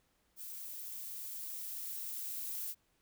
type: noise with level ramp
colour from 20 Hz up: violet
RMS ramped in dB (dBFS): -46 to -40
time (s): 0.36-2.75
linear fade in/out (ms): 50
effects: pink hiss -75 dBFS RMS until 3.01 s